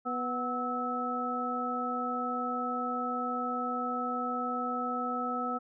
harmonic tone with a mistuned harmonic, 246.9 Hz, B3, in tune, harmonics 1 / 2 / 3 / 5, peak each -36 / -39 / -37 / -33 dBFS, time 0.05-5.59 s, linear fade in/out 20 ms, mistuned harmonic 5, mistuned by +91 cents, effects none

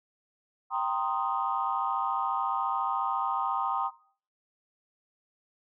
sine chord, C minor seventh, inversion second, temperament equal, 784 / 932.3 / 1046.5 / 1244.5 Hz, G5 / Bb5 / C6 / Eb6, 0 / 0 / 0 / 0 cents, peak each -32 dBFS, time 0.7-3.91 s, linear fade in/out 50 ms, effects noise-tail reverb RT60 0.5 s tail -19 dB re dry + tanh soft clip ceiling -16 dBFS

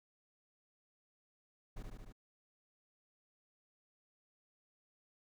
brown noise with echo, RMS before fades -44 dBFS, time 1.76-1.83 s, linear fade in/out 10 ms, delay 74 ms, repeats 4, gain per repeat -2 dB, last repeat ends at 2.126 s, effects none

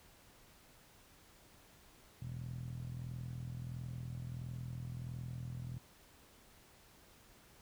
10% pulse tone with band-pass filter, 41.47 Hz, E1, 11 cents sharp, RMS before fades -44 dBFS, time 2.22-5.78 s, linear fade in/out 0 ms, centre 120 Hz, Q 4, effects pink hiss -63 dBFS RMS until 7.61 s

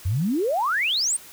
sine exponential sweep, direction up, 82.41 to 9397 Hz, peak -20 dBFS, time 0.05-1.17 s, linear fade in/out 10 ms, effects white hiss -45 dBFS RMS until 1.32 s

